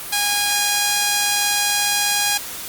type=tone; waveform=5% pulse; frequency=820 Hz; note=G#5; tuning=22 cents flat; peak=-5 dBFS; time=0.12-2.38 s; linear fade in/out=10 ms; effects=white hiss -31 dBFS RMS until 2.68 s + Opus 32 kbps